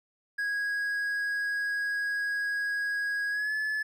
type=tone with pitch glide; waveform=triangle; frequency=1652 to 1723.1 Hz; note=G#6 to A6; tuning=-10 to -37 cents; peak=-26 dBFS; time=0.38-3.83 s; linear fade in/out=10 ms; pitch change=+73 cents; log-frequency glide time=3.3-3.53 s; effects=none